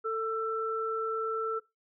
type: tone pair together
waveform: sine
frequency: 445.4 / 1334.7 Hz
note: A4 / E6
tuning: +21 / +21 cents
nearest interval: octave + perfect fifth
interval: 1900 cents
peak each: -31 / -32 dBFS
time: 0.04-1.6 s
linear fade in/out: 20 ms
effects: noise-tail reverb RT60 0.2 s tail -19 dB re dry